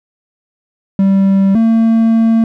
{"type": "tone pair in turn", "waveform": "triangle", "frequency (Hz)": [194.6, 226.1], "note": ["G3", "A3"], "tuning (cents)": [-12, 47], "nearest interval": "minor third", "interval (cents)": 259, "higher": "second", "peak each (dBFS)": -5, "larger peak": "neither", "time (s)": [[0.99, 1.55], [1.55, 2.44]], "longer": "second", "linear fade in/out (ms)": 2, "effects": []}